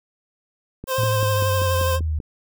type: click train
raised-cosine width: 3 ms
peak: -20 dBFS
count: 8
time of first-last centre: 0.84-2.202 s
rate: 5.14 Hz
type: noise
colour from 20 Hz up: blue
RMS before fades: -35 dBFS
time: 0.87-1.97 s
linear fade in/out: 20 ms
type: tone with vibrato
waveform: 25% pulse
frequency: 523.3 Hz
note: C5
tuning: in tune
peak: -17 dBFS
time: 0.87-2 s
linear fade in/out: 50 ms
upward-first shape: triangle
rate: 12 Hz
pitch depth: 28 cents each way
type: linear sweep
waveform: sine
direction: down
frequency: 113.5 to 75.1 Hz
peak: -20 dBFS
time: 0.98-2.19 s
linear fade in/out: 5 ms
effects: none